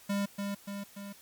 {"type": "tone with echo", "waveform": "square", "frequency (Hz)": 200.6, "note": "G3", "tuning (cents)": 40, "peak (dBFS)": -29, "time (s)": [0.09, 0.26], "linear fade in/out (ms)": 10, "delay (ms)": 290, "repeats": 3, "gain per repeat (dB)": -4, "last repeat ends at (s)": 1.13, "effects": ["white hiss -56 dBFS RMS until 1.21 s", "MP3 96 kbps"]}